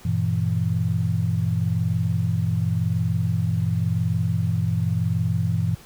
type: chord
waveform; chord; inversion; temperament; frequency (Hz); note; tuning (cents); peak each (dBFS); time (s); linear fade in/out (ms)
sine; E diminished; first; equal with one note detuned; 98 / 118.92 / 164.81; G2 / Bb2 / E3; 0 / +35 / 0; -24; 0.05-5.75; 5
effects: pink hiss -48 dBFS RMS until 5.85 s

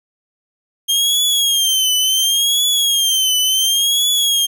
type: tone with vibrato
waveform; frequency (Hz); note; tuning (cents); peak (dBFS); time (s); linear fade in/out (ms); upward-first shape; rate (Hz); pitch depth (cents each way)
sawtooth; 3200; G7; +35; -10; 0.88-4.47; 20; triangle; 0.7; 120
effects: none

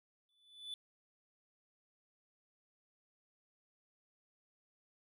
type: tone with exponential growth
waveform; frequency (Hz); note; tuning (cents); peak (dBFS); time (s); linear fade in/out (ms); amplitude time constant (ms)
triangle; 3483; A7; -18; -38; 0.29-0.74; 1; 97
effects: none

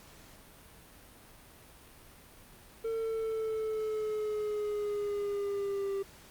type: linear sweep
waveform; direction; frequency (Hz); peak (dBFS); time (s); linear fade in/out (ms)
triangle; down; 452.8 to 392; -29; 2.84-6.03; 10
effects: pink hiss -55 dBFS RMS until 6.3 s + Opus 48 kbps

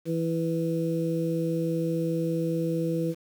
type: harmonic tone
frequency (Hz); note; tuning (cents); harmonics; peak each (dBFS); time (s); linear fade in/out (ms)
164.81; E3; 0; 1 / 2 / 3; -28 / -29 / -30; 0.05-3.15; 50
effects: 8-bit

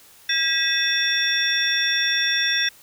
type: tone cluster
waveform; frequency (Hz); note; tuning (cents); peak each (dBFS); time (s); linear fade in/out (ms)
sine; 1620 / 1938 / 2585 / 3535 / 5570; G#6 / B6 / E7 / A7 / F8; -43 / -33 / -34 / +7 / -5; -25 / -25 / -29 / -23 / -25; 0.29-2.69; 5
effects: white hiss -50 dBFS RMS until 2.82 s

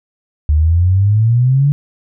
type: exponential sweep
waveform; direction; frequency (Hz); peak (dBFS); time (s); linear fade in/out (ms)
sine; up; 73 to 146.83; -8; 0.49-1.72; 0
effects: none

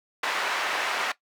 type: band-pass noise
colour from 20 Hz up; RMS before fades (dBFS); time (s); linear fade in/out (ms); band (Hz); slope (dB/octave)
white; -28; 0.23-1.12; 5; 640 to 2100; 12
effects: noise-tail reverb RT60 0.1 s tail -17 dB re dry

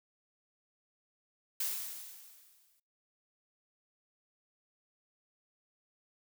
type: noise with exponential decay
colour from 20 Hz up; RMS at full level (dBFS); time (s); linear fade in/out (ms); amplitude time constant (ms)
blue; -33; 1.6-2.8; 5; 260
effects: noise-tail reverb RT60 0.4 s tail -25 dB re dry

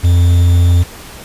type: tone with quantisation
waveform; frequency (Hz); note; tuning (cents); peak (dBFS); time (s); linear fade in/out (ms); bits
triangle; 87.31; F2; 0; -4; 0.03-0.84; 20; 5
effects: pink hiss -33 dBFS RMS until 1.24 s + resampled to 32000 Hz

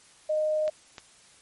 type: tone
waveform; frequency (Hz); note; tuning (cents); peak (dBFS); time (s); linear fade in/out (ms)
sine; 616; D#5; -17; -23; 0.29-0.7; 10
type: clicks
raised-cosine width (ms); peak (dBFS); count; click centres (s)
0.2; -22; 2; 0.679 / 0.982
effects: white hiss -56 dBFS RMS until 1.41 s + MP3 48 kbps

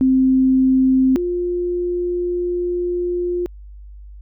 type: tone pair in turn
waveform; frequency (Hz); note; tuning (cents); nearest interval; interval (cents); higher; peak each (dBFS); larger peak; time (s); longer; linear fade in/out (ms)
sine; 261.6 / 353.1; C4 / F4; 0 / +19; perfect fourth; 519; second; -11 / -18; first; 0.01-1.16 / 1.16-3.46; second; 0
effects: added 50 Hz sine -35 dBFS peak until 4.21 s

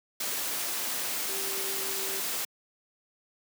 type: tone in noise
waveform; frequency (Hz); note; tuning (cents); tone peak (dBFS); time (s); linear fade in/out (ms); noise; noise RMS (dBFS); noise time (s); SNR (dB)
sine; 388.5; G4; -16; -40; 1.29-2.2; 5; white; -32; 0.2-2.45; -11
effects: high-pass 200 Hz 12 dB/octave

